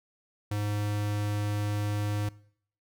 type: tone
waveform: square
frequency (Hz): 103.83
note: G#2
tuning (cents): 0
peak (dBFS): -29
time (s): 0.51-2.29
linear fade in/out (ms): 5
effects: noise-tail reverb RT60 0.6 s tail -21 dB re dry